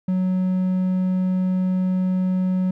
triangle tone, 185 Hz, F#3, in tune, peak -16 dBFS, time 0.08-2.71 s, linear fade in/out 5 ms, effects none

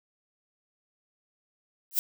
violet noise with exponential growth, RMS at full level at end -19 dBFS, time 1.91-1.99 s, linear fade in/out 0 ms, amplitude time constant 17 ms, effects none

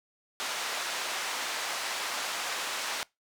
pink band-pass noise, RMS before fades -34 dBFS, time 0.4-3.03 s, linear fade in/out 0 ms, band 830 to 7600 Hz, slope 12 dB/octave, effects noise-tail reverb RT60 0.2 s tail -23 dB re dry

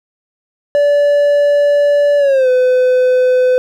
triangle tone with pitch glide, 578 to 506.1 Hz, D5 to B4, -28 to +42 cents, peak -6 dBFS, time 0.75-3.58 s, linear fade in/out 0 ms, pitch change -230 cents, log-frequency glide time 2.18-2.49 s, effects none

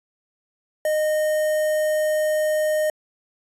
square tone with notch filter, 615 Hz, D#5, 20 cents flat, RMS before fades -21 dBFS, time 0.85-2.9 s, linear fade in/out 2 ms, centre 4000 Hz, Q 0.54, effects resampled to 32000 Hz

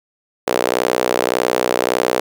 sawtooth tone with high-pass filter, 61.74 Hz, B1, in tune, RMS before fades -18 dBFS, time 0.47-2.2 s, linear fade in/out 5 ms, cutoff 470 Hz, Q 2.1, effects none

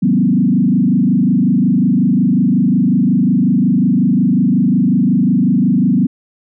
sine tone with frequency modulation, 215.2 Hz, A3, 38 cents flat, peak -9 dBFS, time 0.02-6.07 s, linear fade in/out 10 ms, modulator 25.5 Hz, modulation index 2.1, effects none

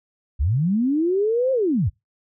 sine linear two-way sweep, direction up then down, 57.1 to 538 to 63.4 Hz, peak -17 dBFS, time 0.39-1.9 s, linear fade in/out 20 ms, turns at 1.52 s, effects noise-tail reverb RT60 0.2 s tail -26 dB re dry

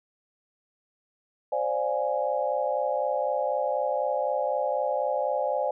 sine chord, D half-diminished seventh, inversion third, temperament equal, 523.3 / 587.3 / 698.5 / 830.6 Hz, C5 / D5 / F5 / Ab5, 0 / 0 / 0 / 0 cents, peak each -29 / -28 / -33 / -30 dBFS, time 1.52-5.71 s, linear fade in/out 5 ms, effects none

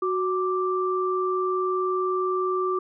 sine tone pair together, 370 / 1174.7 Hz, F#4 / D6, 0 / 0 cents, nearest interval octave + minor sixth, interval 2000 cents, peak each -24 / -26 dBFS, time 0.02-2.79 s, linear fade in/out 5 ms, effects none

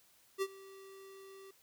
square tone with ADSR envelope, 388.2 Hz, G4, 17 cents flat, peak -31 dBFS, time 0.38-1.51 s, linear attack 40 ms, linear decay 49 ms, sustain -21 dB, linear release 5 ms, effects white hiss -67 dBFS RMS until 1.62 s

